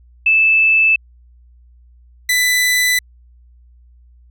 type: tone pair in turn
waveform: sine / sawtooth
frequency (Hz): 2629 / 1993.6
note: E7 / B6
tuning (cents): -5 / +16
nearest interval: perfect fourth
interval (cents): 479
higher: first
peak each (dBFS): -9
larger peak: neither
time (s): 0.26-0.96 / 2.29-2.99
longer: neither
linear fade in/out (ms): 5
effects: added 60 Hz sine -44 dBFS peak until 4.3 s